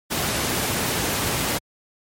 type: noise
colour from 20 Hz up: pink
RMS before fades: -23 dBFS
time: 0.1-1.59 s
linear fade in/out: 20 ms
effects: high-pass 80 Hz 12 dB/octave + MP3 64 kbps